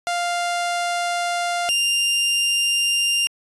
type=tone pair in turn; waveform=sawtooth; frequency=698.5 / 2794 Hz; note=F5 / F7; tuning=0 / 0 cents; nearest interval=2 octaves; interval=2400 cents; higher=second; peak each=-17 / -14 dBFS; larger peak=second; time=0.07-1.69 / 1.69-3.27 s; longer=first; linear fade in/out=0 ms; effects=resampled to 24000 Hz